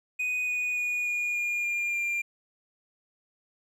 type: tone with pitch steps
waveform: triangle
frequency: 2489 / 2472 / 2455 / 2438 / 2421 / 2404 / 2388 Hz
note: D#7 / D#7 / D#7 / D#7 / D#7 / D7 / D7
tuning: 0 / -12 / -24 / -36 / -48 / +40 / +28 cents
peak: -25 dBFS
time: 0.19-2.22 s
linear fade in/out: 10 ms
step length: 290 ms
effects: 11-bit